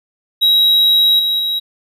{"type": "tone with level steps", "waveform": "triangle", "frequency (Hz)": 3844, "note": "B7", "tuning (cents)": -48, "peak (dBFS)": [-7, -12, -14], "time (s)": [0.41, 1.6], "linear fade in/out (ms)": 20, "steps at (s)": [1.19, 1.39], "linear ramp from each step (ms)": 5, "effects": []}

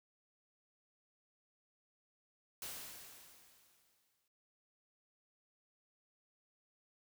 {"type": "noise with exponential decay", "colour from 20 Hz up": "white", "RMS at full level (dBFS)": -44, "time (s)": [2.62, 4.28], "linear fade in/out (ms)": 2, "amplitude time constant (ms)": 360, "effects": []}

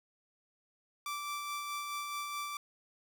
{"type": "tone with tremolo", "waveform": "sawtooth", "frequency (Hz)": 1168, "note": "D6", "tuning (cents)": -10, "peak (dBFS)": -32, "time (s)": [1.06, 2.57], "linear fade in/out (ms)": 2, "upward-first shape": "sine", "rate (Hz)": 4.7, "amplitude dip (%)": 30, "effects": []}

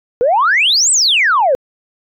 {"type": "exponential two-way sweep", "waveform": "sine", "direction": "up then down", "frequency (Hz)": [460, 8372, 489.3], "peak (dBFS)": -8, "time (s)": [0.21, 1.55], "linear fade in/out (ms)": 0, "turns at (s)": 0.91, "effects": ["tanh soft clip ceiling -4 dBFS"]}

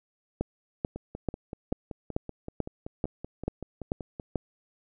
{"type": "two click trains", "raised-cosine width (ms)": 2, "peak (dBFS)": [-23, -14], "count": [18, 10], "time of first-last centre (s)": [[0.96, 4.198], [0.41, 4.357]], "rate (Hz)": [5.25, 2.28], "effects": []}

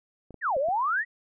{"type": "clicks", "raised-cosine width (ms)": 2, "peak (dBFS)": -31, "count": 4, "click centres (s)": [0.307, 0.343, 0.566, 0.686]}
{"type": "exponential two-way sweep", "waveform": "sine", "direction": "down then up", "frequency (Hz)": [1975.5, 514, 1975.5], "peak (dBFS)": -23, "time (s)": [0.41, 1.05], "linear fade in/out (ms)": 50, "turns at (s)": 0.58}
{"effects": []}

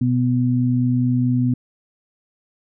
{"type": "tone pair together", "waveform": "sine", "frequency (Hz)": [124.2, 248.8], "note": ["B2", "B3"], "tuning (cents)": [10, 13], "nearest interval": "octave", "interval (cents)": 1203, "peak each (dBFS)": -18, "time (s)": [0.01, 1.54], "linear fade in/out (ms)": 5, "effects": []}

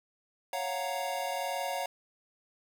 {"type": "chord", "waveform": "square", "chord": "Gb major seventh", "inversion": "second", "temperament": "equal", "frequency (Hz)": [554.4, 698.5, 740, 932.3], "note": ["Db5", "F5", "Gb5", "Bb5"], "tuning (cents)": [0, 0, 0, 0], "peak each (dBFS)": [-38, -38, -38, -39], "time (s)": [0.53, 1.86], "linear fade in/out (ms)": 2, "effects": []}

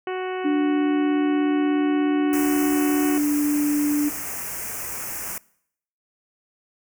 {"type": "harmonic tone", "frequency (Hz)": 370.4, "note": "F#4", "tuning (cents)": 2, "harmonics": [1, 2, 3, 4, 5, 6, 7, 8], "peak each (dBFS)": [-26, -32, -36, -38, -40, -42, -43, -44], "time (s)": [0.07, 3.18], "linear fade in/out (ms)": 2}
{"type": "tone", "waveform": "sine", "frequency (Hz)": 293.7, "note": "D4", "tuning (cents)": 0, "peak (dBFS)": -18, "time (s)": [0.44, 4.1], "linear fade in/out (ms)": 20}
{"type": "band-stop noise", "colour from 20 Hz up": "white", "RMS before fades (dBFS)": -31, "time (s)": [2.33, 5.38], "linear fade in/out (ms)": 2, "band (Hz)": [2600, 5600], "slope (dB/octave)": 48}
{"effects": ["noise-tail reverb RT60 0.7 s tail -23 dB re dry"]}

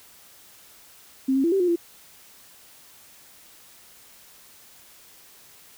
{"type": "tone with pitch steps", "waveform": "sine", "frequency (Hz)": [265.3, 269.9, 336.8, 388.6, 356.5, 341.4], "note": ["C4", "C#4", "E4", "G4", "F4", "F4"], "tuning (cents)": [24, -46, 37, -15, 36, -39], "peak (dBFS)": -18, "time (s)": [1.28, 1.76], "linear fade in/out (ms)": 10, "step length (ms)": 80, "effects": ["white hiss -51 dBFS RMS until 5.77 s"]}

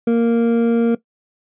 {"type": "tone pair together", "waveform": "triangle", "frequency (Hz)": [232.4, 464.8], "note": ["A#3", "A#4"], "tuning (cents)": [-5, -5], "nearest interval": "octave", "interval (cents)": 1200, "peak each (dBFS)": [-12, -15], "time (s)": [0.07, 0.95], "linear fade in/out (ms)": 5, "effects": ["noise-tail reverb RT60 0.1 s tail -17 dB re dry", "resampled to 8000 Hz"]}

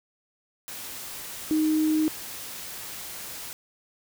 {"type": "tone in noise", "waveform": "sine", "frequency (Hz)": 311.1, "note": "D#4", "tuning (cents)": 0, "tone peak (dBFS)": -20, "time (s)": [1.51, 2.08], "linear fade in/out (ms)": 0, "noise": "white", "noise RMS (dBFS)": -38, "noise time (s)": [0.68, 3.53], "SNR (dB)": 15, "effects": []}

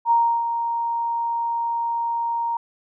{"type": "tone with ADSR envelope", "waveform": "sine", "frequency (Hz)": 932.3, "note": "A#5", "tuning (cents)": 0, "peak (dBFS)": -13, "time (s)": [0.05, 2.57], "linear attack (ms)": 59, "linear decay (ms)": 320, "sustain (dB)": -8, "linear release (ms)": 3, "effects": []}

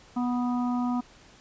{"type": "harmonic tone with a mistuned harmonic", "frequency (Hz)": 245.3, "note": "B3", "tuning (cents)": -12, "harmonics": [1, 3, 4, 5], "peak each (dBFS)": [-25, -35, -37, -39], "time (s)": [0.16, 1.01], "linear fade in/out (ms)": 10, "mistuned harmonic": 5, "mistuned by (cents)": 21, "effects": ["pink hiss -54 dBFS RMS until 1.4 s", "resampled to 16000 Hz"]}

